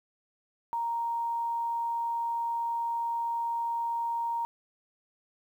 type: tone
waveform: sine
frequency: 932.3 Hz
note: A#5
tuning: in tune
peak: -28 dBFS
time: 0.73-4.45 s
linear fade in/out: 0 ms
effects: 10-bit